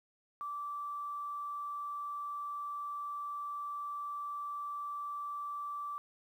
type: tone with quantisation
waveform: sine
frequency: 1164 Hz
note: D6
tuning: 16 cents flat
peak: -37 dBFS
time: 0.41-5.98 s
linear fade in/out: 0 ms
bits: 11
effects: none